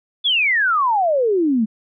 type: exponential sweep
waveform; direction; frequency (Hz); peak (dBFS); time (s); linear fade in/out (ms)
sine; down; 3518 to 207.7; -14; 0.24-1.66; 20
effects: none